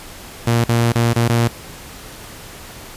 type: tone with dropouts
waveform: sawtooth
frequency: 117.4 Hz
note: A#2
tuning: 13 cents sharp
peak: -9 dBFS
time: 0.47-1.48 s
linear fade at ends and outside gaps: 5 ms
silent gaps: 0.642-0.689 / 0.922-0.953 / 1.133-1.16 / 1.28-1.295 s
effects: pink hiss -36 dBFS RMS until 2.96 s + resampled to 32000 Hz